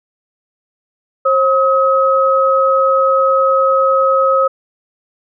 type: tone pair together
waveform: sine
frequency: 535.7 / 1274 Hz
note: C5 / D#6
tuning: +41 / +41 cents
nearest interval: octave + minor third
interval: 1500 cents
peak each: -12 dBFS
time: 1.25-4.48 s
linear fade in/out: 10 ms
effects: none